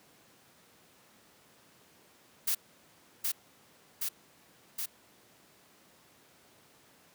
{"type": "noise with echo", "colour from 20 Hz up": "blue", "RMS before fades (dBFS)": -29, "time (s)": [2.47, 2.55], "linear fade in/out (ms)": 10, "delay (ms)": 770, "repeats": 3, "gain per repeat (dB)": -2, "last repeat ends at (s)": 4.86, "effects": ["pink hiss -61 dBFS RMS until 7.14 s", "high-pass 150 Hz 12 dB/octave"]}